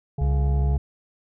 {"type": "harmonic tone", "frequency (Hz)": 140, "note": "C#3", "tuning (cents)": 18, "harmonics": [1, 3, 5, 6], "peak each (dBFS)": [-25, -37, -39, -45], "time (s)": [0.18, 0.77], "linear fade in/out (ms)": 5}
{"type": "tone", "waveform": "triangle", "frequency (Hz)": 67.4, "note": "C#2", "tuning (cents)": -48, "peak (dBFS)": -17, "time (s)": [0.21, 0.78], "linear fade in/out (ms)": 5}
{"effects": []}